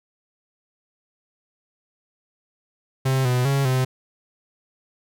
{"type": "tone with pitch steps", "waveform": "45% pulse", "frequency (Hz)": [132.4, 125, 138.3, 129.3], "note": ["C3", "B2", "C#3", "C3"], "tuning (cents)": [21, 21, -4, -20], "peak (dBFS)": -18, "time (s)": [3.05, 3.85], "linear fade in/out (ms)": 10, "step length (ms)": 200, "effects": []}